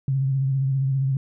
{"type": "tone with vibrato", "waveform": "sine", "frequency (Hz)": 134.8, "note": "C#3", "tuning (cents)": -48, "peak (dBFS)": -19, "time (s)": [0.08, 1.17], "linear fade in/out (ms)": 2, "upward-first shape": "sine", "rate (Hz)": 15, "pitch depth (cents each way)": 41, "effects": []}